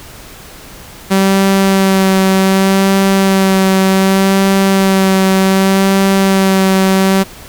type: tone with vibrato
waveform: sawtooth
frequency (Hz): 192.5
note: G3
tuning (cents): -31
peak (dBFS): -4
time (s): 1.1-7.24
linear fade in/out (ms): 20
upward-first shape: sine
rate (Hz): 0.66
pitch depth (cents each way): 17
effects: pink hiss -34 dBFS RMS until 7.48 s